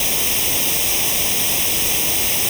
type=noise with comb filter; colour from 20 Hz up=white; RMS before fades=-18 dBFS; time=0-2.49 s; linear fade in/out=2 ms; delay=0.34 ms; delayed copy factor=+0.8; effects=none